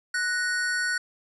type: tone pair together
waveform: square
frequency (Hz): 1480 / 1863.2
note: F#6 / A#6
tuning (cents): 0 / -1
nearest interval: major third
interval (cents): 399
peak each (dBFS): -26 / -32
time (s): 0.14-0.98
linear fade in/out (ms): 5
effects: resampled to 24000 Hz